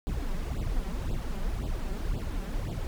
brown noise with flanger, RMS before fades -31 dBFS, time 0.07-2.87 s, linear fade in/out 0 ms, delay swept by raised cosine 0.24 to 5.24 ms, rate 1.9 Hz, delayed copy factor +1, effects none

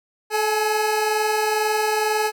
25% pulse tone pair together, 431 / 839.9 Hz, A4 / G#5, -36 / +19 cents, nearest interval octave, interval 1155 cents, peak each -17 / -20 dBFS, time 0.3-2.32 s, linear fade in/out 50 ms, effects none

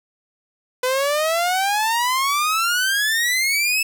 sawtooth exponential sweep, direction up, 499.5 to 2637 Hz, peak -14 dBFS, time 0.83-3.83 s, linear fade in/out 5 ms, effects none

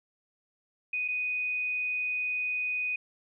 sine tone with dropouts, 2489 Hz, D#7, in tune, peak -28 dBFS, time 0.93-2.96 s, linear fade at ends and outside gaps 5 ms, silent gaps 1.08-1.084 s, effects none

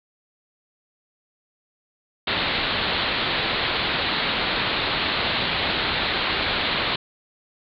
white low-pass noise, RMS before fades -24 dBFS, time 2.27-6.96 s, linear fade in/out 5 ms, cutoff 4300 Hz, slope 96 dB/octave, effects none

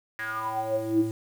square tone with band-pass filter sweep, 110.6 Hz, A2, 9 cents sharp, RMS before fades -28 dBFS, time 0.19-1.11 s, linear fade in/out 0 ms, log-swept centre 1800 to 250 Hz, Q 9.7, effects 8-bit

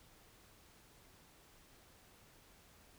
silence, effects pink hiss -64 dBFS RMS until 2.98 s

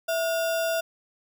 sine tone with sample-and-hold, 659.3 Hz, E5, in tune, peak -23 dBFS, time 0.08-0.81 s, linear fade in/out 10 ms, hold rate 2100 Hz, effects none

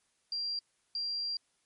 sine tone bursts at uneven times, 4749 Hz, D8, 18 cents sharp, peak -32 dBFS, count 2, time 0.32-0.59 / 0.95-1.37 s, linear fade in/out 2 ms, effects white hiss -74 dBFS RMS until 1.65 s + MP3 48 kbps

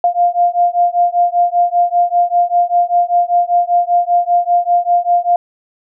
sine beating tone pair, 698.5 / 703.6 Hz, F5 / F5, 0 / +13 cents, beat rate 5.1 Hz, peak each -13 dBFS, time 0.04-5.36 s, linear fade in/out 2 ms, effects none

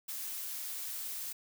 blue noise, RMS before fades -40 dBFS, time 0.08-1.33 s, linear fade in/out 10 ms, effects none

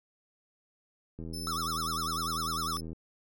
click train, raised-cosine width 3 ms, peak -29 dBFS, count 143, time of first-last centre 1.19-2.93 s, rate 81.6 Hz
sawtooth tone, 5274 Hz, E8, in tune, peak -36 dBFS, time 1.33-2.81 s, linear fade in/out 10 ms
square tone with vibrato, 1240 Hz, D#6, 6 cents flat, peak -33 dBFS, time 1.47-2.77 s, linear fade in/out 0 ms, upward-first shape sine, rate 10 Hz, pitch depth 180 cents each way
effects none

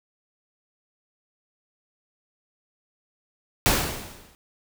pink noise with exponential decay, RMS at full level -17 dBFS, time 3.66-4.35 s, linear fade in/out 0 ms, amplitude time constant 150 ms, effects none

